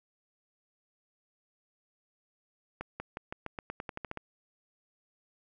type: accelerating click train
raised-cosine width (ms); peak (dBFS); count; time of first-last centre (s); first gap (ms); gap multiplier
0.5; -22; 13; 2.81-4.173; 190; 0.9
effects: none